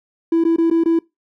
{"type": "tone with dropouts", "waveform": "triangle", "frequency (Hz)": 331.3, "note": "E4", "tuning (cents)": 9, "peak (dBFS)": -9, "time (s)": [0.32, 0.99], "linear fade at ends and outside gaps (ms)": 5, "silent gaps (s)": [[0.439, 0.45], [0.562, 0.583], [0.701, 0.711], [0.837, 0.858]], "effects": ["noise-tail reverb RT60 0.2 s tail -25 dB re dry", "tanh soft clip ceiling -8 dBFS"]}